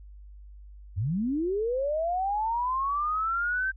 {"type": "linear sweep", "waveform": "sine", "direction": "up", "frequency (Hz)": [81.4, 1568], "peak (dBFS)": -25, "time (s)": [0.96, 3.72], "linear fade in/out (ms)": 20, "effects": ["added 50 Hz sine -44 dBFS peak until 3.76 s"]}